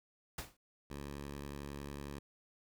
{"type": "noise with exponential decay", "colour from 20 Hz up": "pink", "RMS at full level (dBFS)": -38, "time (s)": [0.38, 0.57], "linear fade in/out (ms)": 5, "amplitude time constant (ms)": 40}
{"type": "tone", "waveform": "10% pulse", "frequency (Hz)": 71, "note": "C#2", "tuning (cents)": 42, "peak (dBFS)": -35, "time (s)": [0.9, 2.19], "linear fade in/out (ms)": 5}
{"effects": []}